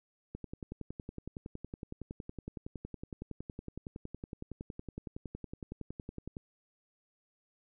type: click train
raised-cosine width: 3 ms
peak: -28 dBFS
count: 66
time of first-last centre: 0.35-6.369 s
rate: 10.8 Hz
effects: none